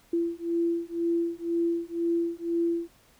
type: beating tone pair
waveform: sine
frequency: 337.3 / 339.3 Hz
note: E4 / F4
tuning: +40 / -50 cents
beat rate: 2 Hz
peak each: -28 dBFS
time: 0.13-2.88 s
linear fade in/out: 5 ms
effects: pink hiss -60 dBFS RMS until 3.19 s